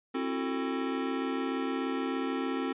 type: chord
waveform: square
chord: F# half-diminished seventh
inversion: second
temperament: just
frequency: 266.4 / 333 / 370 / 444 Hz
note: C4 / E4 / F#4 / A4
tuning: +31 / +18 / 0 / +16 cents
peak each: -33 / -39 / -38 / -39 dBFS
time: 0.14-2.73 s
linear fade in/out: 10 ms
effects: resampled to 8000 Hz